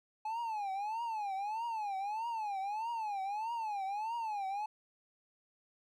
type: tone with vibrato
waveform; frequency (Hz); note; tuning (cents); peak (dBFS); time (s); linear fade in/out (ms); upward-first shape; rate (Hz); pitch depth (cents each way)
triangle; 850; G#5; +40; -33; 0.25-4.66; 5; triangle; 1.6; 200
effects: none